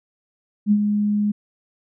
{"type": "tone with ADSR envelope", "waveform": "sine", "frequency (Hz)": 207.7, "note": "G#3", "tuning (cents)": 0, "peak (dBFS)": -11, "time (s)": [0.66, 1.32], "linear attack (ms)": 54, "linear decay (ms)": 62, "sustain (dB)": -6, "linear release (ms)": 11, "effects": []}